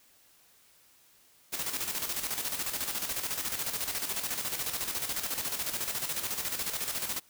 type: noise with tremolo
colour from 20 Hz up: white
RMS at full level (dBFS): -32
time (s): 1.52-7.2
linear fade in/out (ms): 20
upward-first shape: square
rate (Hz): 14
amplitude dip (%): 55
effects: white hiss -62 dBFS RMS until 7.29 s